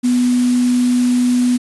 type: tone in noise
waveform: sine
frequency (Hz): 246.9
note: B3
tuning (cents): 0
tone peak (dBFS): -11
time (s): 0.03-1.58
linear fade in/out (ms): 20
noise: white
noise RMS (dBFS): -29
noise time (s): 0.03-1.58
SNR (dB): +15
effects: resampled to 24000 Hz